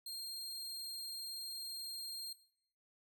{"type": "tone", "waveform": "sawtooth", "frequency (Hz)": 4207, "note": "C8", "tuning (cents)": 9, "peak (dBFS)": -40, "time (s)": [0.06, 2.33], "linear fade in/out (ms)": 5, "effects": ["noise-tail reverb RT60 0.7 s tail -18 dB re dry"]}